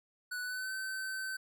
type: tone with pitch glide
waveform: square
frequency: 1480 to 1535.7 Hz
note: F#6 to G6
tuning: 0 to -36 cents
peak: -37 dBFS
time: 0.31-1.37 s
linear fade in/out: 10 ms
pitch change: +64 cents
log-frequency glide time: 0.41-0.73 s
effects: none